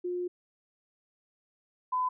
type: tone pair in turn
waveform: sine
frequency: 356.7 / 1008.9 Hz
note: F4 / B5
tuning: +37 / +37 cents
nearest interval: octave + tritone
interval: 1800 cents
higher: second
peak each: -30 / -26 dBFS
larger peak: second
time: 0.04-0.28 / 1.92-2.09 s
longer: first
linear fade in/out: 10 ms
effects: none